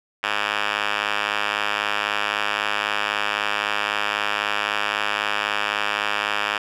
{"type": "tone with band-pass filter", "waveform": "5% pulse", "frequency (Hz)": 103.83, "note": "G#2", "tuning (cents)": 0, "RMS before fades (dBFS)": -24, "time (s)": [0.23, 6.58], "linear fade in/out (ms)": 5, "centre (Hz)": 2100, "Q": 3.9, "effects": []}